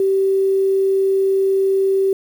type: tone with quantisation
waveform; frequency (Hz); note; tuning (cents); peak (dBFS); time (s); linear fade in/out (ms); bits
sine; 387.1; G4; -22; -13; 0-2.13; 2; 7
effects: none